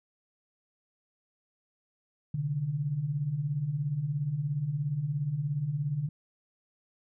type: beating tone pair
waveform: sine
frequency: 130.81 / 147.81 Hz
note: C3 / D3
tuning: 0 / +11 cents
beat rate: 17 Hz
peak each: -35 / -29 dBFS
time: 2.34-6.09 s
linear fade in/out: 5 ms
effects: none